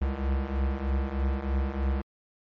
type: beating tone pair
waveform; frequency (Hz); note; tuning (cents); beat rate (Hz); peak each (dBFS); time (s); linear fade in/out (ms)
square; 65.41 / 68.61; C2 / C#2; 0 / -17; 3.2; -31 / -28; 0.01-2.02; 10
effects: low-pass 2000 Hz 12 dB/octave + MP3 48 kbps